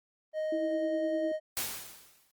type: tone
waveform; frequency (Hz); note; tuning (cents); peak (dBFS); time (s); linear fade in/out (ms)
triangle; 622.3; D#5; 0; -28; 0.33-1.4; 50
type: tone with tremolo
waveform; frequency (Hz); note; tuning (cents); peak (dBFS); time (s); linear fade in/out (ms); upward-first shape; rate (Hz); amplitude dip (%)
sine; 323.6; E4; -32; -30; 0.52-1.32; 5; sine; 9.9; 50
type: noise with exponential decay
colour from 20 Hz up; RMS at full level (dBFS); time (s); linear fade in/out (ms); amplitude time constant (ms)
white; -31; 1.57-2.31; 0; 160
effects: Opus 32 kbps